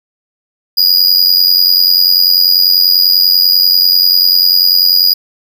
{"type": "tone with amplitude modulation", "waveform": "square", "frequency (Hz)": 4891, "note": "D#8", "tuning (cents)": -31, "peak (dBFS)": -3, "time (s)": [0.77, 5.14], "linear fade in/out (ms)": 10, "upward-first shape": "sine", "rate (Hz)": 90.2, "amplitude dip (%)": 80, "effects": []}